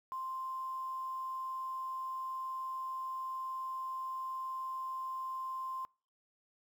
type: tone with quantisation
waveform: sine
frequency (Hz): 1046.5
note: C6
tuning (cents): 0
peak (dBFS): -37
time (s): 0.12-5.85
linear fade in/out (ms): 0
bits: 10
effects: noise-tail reverb RT60 0.4 s tail -26 dB re dry